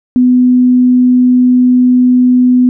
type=tone; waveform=sine; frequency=250 Hz; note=B3; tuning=21 cents sharp; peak=-4 dBFS; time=0.16-2.69 s; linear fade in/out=0 ms; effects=none